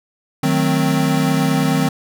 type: chord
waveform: square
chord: D# diminished seventh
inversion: none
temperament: equal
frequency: 155.56 / 185 / 220 / 261.6 Hz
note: D#3 / F#3 / A3 / C4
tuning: 0 / 0 / 0 / 0 cents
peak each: -19 / -22 / -25 / -19 dBFS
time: 0.43-1.89 s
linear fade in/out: 5 ms
effects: none